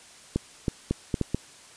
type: clicks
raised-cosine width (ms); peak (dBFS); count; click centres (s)
3; -11; 6; 0.36 / 0.682 / 0.91 / 1.142 / 1.213 / 1.346
effects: white hiss -50 dBFS RMS until 1.76 s + resampled to 22050 Hz